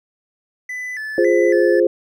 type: tone with vibrato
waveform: triangle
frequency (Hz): 1864.7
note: A#6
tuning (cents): 0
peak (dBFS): -23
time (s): 0.69-1.8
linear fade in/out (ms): 5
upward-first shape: square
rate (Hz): 1.8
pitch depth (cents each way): 120
type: chord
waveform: sine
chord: F minor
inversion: none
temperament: equal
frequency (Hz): 349.2 / 415.3 / 523.3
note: F4 / Ab4 / C5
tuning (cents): 0 / 0 / 0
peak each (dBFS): -15 / -17 / -16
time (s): 1.18-1.87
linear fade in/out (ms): 2
effects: none